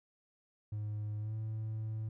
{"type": "tone with pitch glide", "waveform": "triangle", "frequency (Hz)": [105.6, 109.51], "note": ["G#2", "A2"], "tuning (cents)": [29, -8], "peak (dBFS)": -33, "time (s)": [0.72, 2.09], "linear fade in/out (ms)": 5, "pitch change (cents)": 63, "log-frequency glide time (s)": [1.19, 1.34], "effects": ["tanh soft clip ceiling -30 dBFS"]}